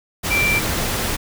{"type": "tone in noise", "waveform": "sine", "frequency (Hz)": 2349, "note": "D7", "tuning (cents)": 0, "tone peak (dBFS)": -16, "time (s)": [0.3, 0.6], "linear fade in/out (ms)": 20, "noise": "pink", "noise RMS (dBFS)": -22, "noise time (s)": [0.23, 1.17], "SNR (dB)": 3, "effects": []}